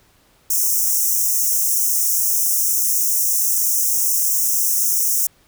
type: high-pass noise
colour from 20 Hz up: white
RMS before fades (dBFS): -18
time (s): 0.5-5.27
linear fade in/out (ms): 5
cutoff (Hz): 5500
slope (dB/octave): 96
effects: pink hiss -56 dBFS RMS until 5.47 s